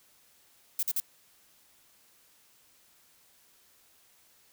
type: noise bursts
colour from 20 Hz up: violet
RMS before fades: -29 dBFS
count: 3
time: 0.79-1.001 s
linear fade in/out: 2 ms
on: 39 ms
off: 47 ms
effects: white hiss -63 dBFS RMS until 4.52 s